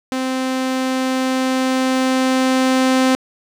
sawtooth tone with level ramp, 260 Hz, C4, 11 cents flat, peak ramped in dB -15 to -8 dBFS, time 0.12-3.15 s, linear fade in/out 0 ms, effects low-pass 9000 Hz 12 dB/octave + 8-bit

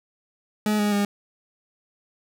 40% pulse tone with pitch steps, 211.7 / 207.5 / 203.3 Hz, G#3 / G#3 / G#3, +33 / -1 / -37 cents, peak -19 dBFS, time 0.66-1.05 s, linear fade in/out 2 ms, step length 130 ms, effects none

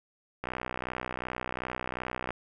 click train, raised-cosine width 0.5 ms, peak -18 dBFS, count 118, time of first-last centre 0.44-2.306 s, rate 62.7 Hz, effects none

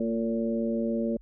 harmonic tone with a mistuned harmonic, 114.2 Hz, A#2, 35 cents flat, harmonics 2 / 3 / 4 / 5, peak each -27 / -34 / -34 / -33 dBFS, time 0-1.17 s, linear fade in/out 5 ms, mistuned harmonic 3, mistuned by +24 cents, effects added 47 Hz sine -49 dBFS peak until 1.21 s

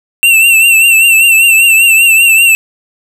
square tone with vibrato, 2700 Hz, E7, 41 cents sharp, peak -4 dBFS, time 0.23-2.55 s, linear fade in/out 0 ms, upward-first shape triangle, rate 5.1 Hz, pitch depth 67 cents each way, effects none

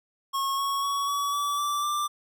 square tone with pitch steps, 1091 / 1105.6 / 1120.4 / 1135.4 / 1150.5 / 1165.9 / 1181.5 Hz, C#6 / C#6 / C#6 / C#6 / D6 / D6 / D6, -28 / -5 / +18 / +41 / -36 / -13 / +10 cents, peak -26 dBFS, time 0.33-2.08 s, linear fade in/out 20 ms, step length 250 ms, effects none

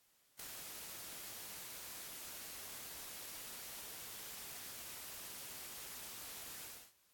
white noise with ADSR envelope, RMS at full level -43 dBFS, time 0.39-6.93 s, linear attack 7 ms, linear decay 4 ms, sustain -6 dB, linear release 270 ms, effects white hiss -73 dBFS RMS until 7.13 s + AAC 64 kbps

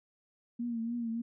sine tone with vibrato, 233.1 Hz, A#3, in tune, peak -32 dBFS, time 0.59-1.22 s, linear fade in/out 10 ms, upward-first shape triangle, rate 3.4 Hz, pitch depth 64 cents each way, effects none

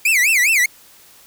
45% pulse tone with vibrato, 2284 Hz, D7, 49 cents flat, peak -12 dBFS, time 0.05-0.66 s, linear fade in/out 5 ms, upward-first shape sine, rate 4.9 Hz, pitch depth 290 cents each way, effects white hiss -47 dBFS RMS until 1.26 s

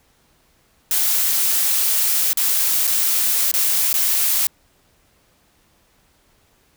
blue noise with dropouts, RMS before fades -18 dBFS, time 0.91-4.47 s, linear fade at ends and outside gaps 1 ms, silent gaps 2.331-2.372 / 2.871-2.875 / 3.515-3.539 / 3.93-3.94 s, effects pink hiss -59 dBFS RMS until 6.76 s

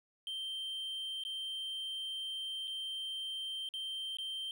triangle tone with dropouts, 3136 Hz, G7, in tune, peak -36 dBFS, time 0.27-4.51 s, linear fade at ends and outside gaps 1 ms, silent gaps 1.237-1.25 / 2.674-2.678 / 3.689-3.738 / 4.17-4.185 s, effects none

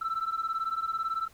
sine beating tone pair, 1318.5 / 1336.5 Hz, E6 / E6, 0 / +23 cents, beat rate 18 Hz, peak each -30 dBFS, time 0.01-1.28 s, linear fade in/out 10 ms, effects tanh soft clip ceiling -25 dBFS + pink hiss -59 dBFS RMS until 1.33 s

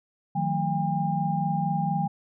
sine tone cluster, 157 / 181.2 / 220.9 / 805 Hz, D#3 / F#3 / A3 / G5, +16 / -36 / +7 / +46 cents, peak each -28 / -29 / -34 / -27 dBFS, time 0.35-2.08 s, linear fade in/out 10 ms, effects none

